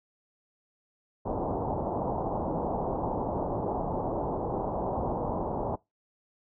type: low-pass noise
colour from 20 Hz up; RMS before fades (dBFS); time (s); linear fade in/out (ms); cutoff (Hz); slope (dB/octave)
white; -31; 1.25-5.76; 10; 920; 48
effects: noise-tail reverb RT60 0.2 s tail -23 dB re dry